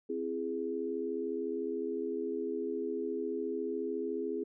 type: chord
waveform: sine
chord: C augmented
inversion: none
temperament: equal with one note detuned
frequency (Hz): 261.6 / 335.6 / 415.3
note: C4 / E4 / G#4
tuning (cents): 0 / +31 / 0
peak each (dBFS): -39 / -38 / -35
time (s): 0.09-4.44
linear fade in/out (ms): 10
effects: none